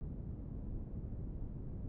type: low-pass noise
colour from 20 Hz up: pink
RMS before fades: -43 dBFS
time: 0.01-1.88 s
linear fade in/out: 0 ms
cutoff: 220 Hz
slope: 12 dB/octave
effects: none